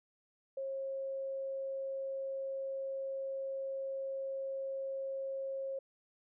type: tone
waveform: sine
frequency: 540 Hz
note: C#5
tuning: 45 cents flat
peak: -36 dBFS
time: 0.57-5.79 s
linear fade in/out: 5 ms
effects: none